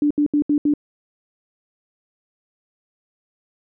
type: tone bursts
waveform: sine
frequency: 293.7 Hz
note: D4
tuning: in tune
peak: -14 dBFS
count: 5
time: 0.02-0.738 s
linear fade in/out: 2 ms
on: 86 ms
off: 72 ms
effects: none